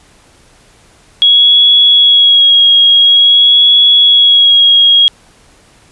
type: tone with vibrato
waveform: sine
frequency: 3322 Hz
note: G#7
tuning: in tune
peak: -3 dBFS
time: 1.22-5.08 s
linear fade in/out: 0 ms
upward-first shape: sine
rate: 0.48 Hz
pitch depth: 21 cents each way
effects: pink hiss -45 dBFS RMS until 5.91 s + resampled to 24000 Hz